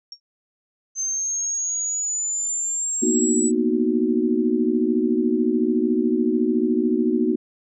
sine tone with exponential decay, 5540 Hz, F8, 15 cents flat, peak -30 dBFS, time 0.12-0.2 s, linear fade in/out 2 ms, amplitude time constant 16 ms
sine exponential sweep, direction up, 6240 to 7902 Hz, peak -22 dBFS, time 0.95-3.52 s, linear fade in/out 50 ms
sine chord, B major seventh, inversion third, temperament equal, 233.1 / 246.9 / 311.1 / 370 Hz, A#3 / B3 / D#4 / F#4, 0 / 0 / 0 / 0 cents, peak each -23 dBFS, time 3.02-7.36 s, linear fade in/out 10 ms
effects none

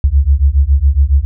sine beating tone pair, 66.2 / 73.4 Hz, C2 / D2, +21 / 0 cents, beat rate 7.2 Hz, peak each -10 dBFS, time 0.04-1.25 s, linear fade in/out 0 ms, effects none

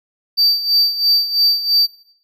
triangle tone with tremolo, 4640 Hz, D8, 22 cents flat, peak -8 dBFS, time 0.37-1.87 s, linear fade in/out 20 ms, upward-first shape sine, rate 3 Hz, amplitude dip 75%, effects noise-tail reverb RT60 0.6 s tail -17 dB re dry

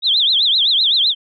sine tone with vibrato, 3597 Hz, A7, 37 cents sharp, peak -11 dBFS, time 0.02-1.15 s, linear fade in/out 50 ms, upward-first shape triangle, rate 7.8 Hz, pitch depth 270 cents each way, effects MP3 96 kbps

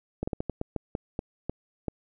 slowing click train, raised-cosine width 2 ms, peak -16 dBFS, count 11, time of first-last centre 0.23-1.883 s, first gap 45 ms, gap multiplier 1.27, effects none

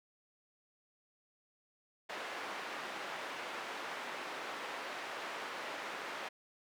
white band-pass noise, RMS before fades -43 dBFS, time 2.09-6.29 s, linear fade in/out 10 ms, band 360 to 1900 Hz, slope 12 dB/octave, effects none

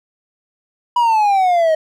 triangle exponential sweep, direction down, 981 to 622.3 Hz, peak -9 dBFS, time 0.96-1.75 s, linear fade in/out 5 ms, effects none

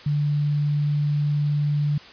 sine tone, 146.83 Hz, D3, in tune, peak -19 dBFS, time 0.06-1.98 s, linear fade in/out 5 ms, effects white hiss -44 dBFS RMS until 2.12 s + resampled to 11025 Hz

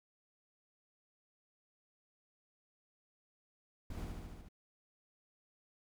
brown noise with echo, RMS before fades -43 dBFS, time 3.9-4.05 s, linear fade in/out 5 ms, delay 73 ms, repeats 6, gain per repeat -2 dB, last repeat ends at 4.488 s, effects none

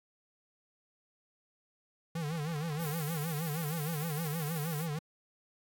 square tone with vibrato, 156.8 Hz, D#3, 14 cents sharp, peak -34 dBFS, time 2.15-4.99 s, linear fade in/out 5 ms, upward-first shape sine, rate 6.4 Hz, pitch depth 140 cents each way
violet noise, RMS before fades -42 dBFS, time 2.78-4.88 s, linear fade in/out 50 ms
effects AAC 64 kbps

